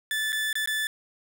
30% pulse tone with dropouts, 1747 Hz, A6, 13 cents flat, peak -23 dBFS, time 0.11-0.87 s, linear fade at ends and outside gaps 1 ms, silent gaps 0.322-0.328 / 0.529-0.554 / 0.659-0.674 s, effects none

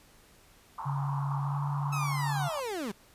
white band-pass noise, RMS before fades -39 dBFS, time 0.78-2.6 s, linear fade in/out 2 ms, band 850 to 1100 Hz, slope 48 dB/octave
sine tone with pitch glide, 140.1 to 142.63 Hz, C#3 to C#3, +19 to +50 cents, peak -29 dBFS, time 0.85-2.49 s, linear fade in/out 20 ms, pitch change +31 cents, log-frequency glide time 1.42-1.6 s
30% pulse linear sweep, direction down, 1314 to 180.5 Hz, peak -30 dBFS, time 1.92-2.92 s, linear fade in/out 10 ms
effects pink hiss -59 dBFS RMS until 3.14 s + resampled to 32000 Hz

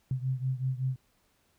sine beating tone pair, 128.7 / 134 Hz, C3 / C3, -28 / +42 cents, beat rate 5.3 Hz, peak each -30 / -33 dBFS, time 0.11-0.96 s, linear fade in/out 2 ms, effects pink hiss -70 dBFS RMS until 1.58 s

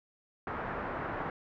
white low-pass noise, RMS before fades -37 dBFS, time 0.47-1.3 s, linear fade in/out 2 ms, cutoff 1500 Hz, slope 24 dB/octave, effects none

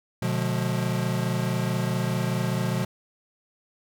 square chord, B diminished seventh, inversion none, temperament just, 123.47 / 148.16 / 177.8 / 213.4 Hz, B2 / D3 / F3 / Ab3, 0 / +16 / +31 / +47 cents, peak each -28 / -33 / -29 / -34 dBFS, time 0.22-2.85 s, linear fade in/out 5 ms, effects none

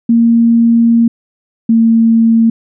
sine tone pair in turn, 231.9 / 227.4 Hz, A#3 / A#3, -9 / -43 cents, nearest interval unison, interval 34 cents, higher first, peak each -5 dBFS, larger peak neither, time 0.09-1.08 / 1.69-2.5 s, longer first, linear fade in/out 5 ms, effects none

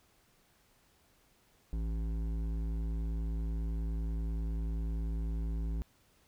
triangle tone with hard clipping, 55.1 Hz, A1, 3 cents sharp, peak -34 dBFS, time 1.73-5.82 s, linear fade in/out 0 ms, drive 15 dB, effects pink hiss -68 dBFS RMS until 6.27 s

